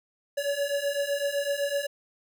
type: beating tone pair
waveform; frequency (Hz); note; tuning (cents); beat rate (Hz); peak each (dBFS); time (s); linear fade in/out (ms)
square; 563 / 570.9; C#5 / D5; +27 / -49; 7.9; -31 / -29; 0.37-1.87; 10
effects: none